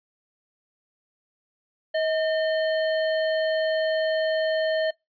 sine tone with sample-and-hold, 635 Hz, D#5, 35 cents sharp, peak -21 dBFS, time 1.94-4.91 s, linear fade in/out 10 ms, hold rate 2450 Hz, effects noise-tail reverb RT60 0.2 s tail -25 dB re dry + resampled to 11025 Hz

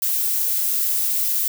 violet noise, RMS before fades -21 dBFS, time 0.02-1.48 s, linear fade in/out 2 ms, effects none

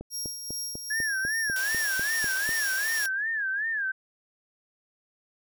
click train, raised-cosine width 2 ms, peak -24 dBFS, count 11, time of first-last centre 0.01-2.491 s, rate 4.03 Hz
25% pulse tone with tremolo, 5600 Hz, F8, 4 cents sharp, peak -26 dBFS, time 0.1-3.09 s, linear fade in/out 50 ms, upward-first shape sine, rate 2.5 Hz, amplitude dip 50%
sine tone with vibrato, 1675 Hz, G#6, 14 cents sharp, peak -26 dBFS, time 0.9-3.92 s, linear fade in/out 10 ms, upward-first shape sine, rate 2.6 Hz, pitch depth 150 cents each way
white high-pass noise, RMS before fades -35 dBFS, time 1.56-3.06 s, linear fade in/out 0 ms, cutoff 520 Hz, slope 12 dB/octave
effects none

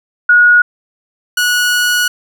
sine / sawtooth tone pair in turn, 1450 / 1462.6 Hz, F#6 / F#6, -35 / -20 cents, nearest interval unison, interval 15 cents, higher second, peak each -4 / -7 dBFS, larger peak first, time 0.29-0.62 / 1.37-2.08 s, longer second, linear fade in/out 5 ms, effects none

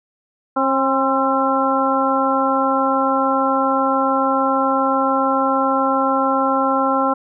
harmonic tone with a mistuned harmonic, 268.7 Hz, C4, 46 cents sharp, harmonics 1 / 2 / 3 / 4 / 5, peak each -21 / -21 / -21 / -21 / -21 dBFS, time 0.56-7.14 s, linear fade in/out 10 ms, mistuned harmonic 4, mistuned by -44 cents, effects none

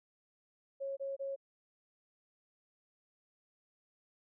sine tone bursts, 548 Hz, C#5, 20 cents flat, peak -36 dBFS, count 3, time 0.8-1.362 s, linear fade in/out 20 ms, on 170 ms, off 26 ms, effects none

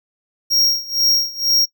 square tone with tremolo, 5588 Hz, F8, in tune, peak -12 dBFS, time 0.5-1.66 s, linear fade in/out 20 ms, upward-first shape sine, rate 2.1 Hz, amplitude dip 90%, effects noise-tail reverb RT60 0.1 s tail -21 dB re dry

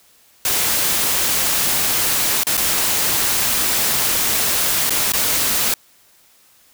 white noise with dropouts, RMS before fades -18 dBFS, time 0.45-5.74 s, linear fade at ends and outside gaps 2 ms, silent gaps 2.435-2.468 / 2.57-2.576 / 4.896-4.905 / 5.121-5.135 s, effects white hiss -53 dBFS RMS until 6.73 s

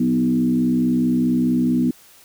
sine tone with frequency modulation, 246.9 Hz, B3, in tune, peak -15 dBFS, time 0-1.91 s, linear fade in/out 5 ms, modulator 64.6 Hz, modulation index 0.9, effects white hiss -49 dBFS RMS until 2.24 s

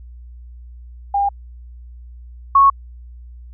sine tone pair in turn, 803 / 1103.3 Hz, G5 / C#6, +41 / -9 cents, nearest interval tritone, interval 550 cents, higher second, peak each -14 / -7 dBFS, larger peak second, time 1.14-1.29 / 2.55-2.7 s, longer neither, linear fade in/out 5 ms, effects added 60 Hz sine -35 dBFS peak until 3.53 s

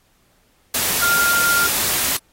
sine tone in noise, 1396.9 Hz, F6, in tune, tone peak -16 dBFS, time 1.02-1.67 s, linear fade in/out 5 ms, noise white, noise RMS -20 dBFS, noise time 0.74-2.17 s, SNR +1 dB, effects pink hiss -60 dBFS RMS until 2.32 s + AAC 48 kbps

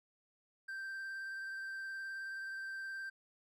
triangle tone with vibrato, 1568 Hz, G6, in tune, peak -39 dBFS, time 0.68-3.1 s, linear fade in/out 10 ms, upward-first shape sine, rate 19 Hz, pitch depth 14 cents each way, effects none

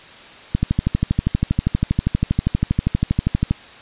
click train, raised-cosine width 5 ms, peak -4 dBFS, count 38, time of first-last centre 0.55-3.51 s, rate 12.5 Hz, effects white hiss -41 dBFS RMS until 3.81 s + resampled to 8000 Hz

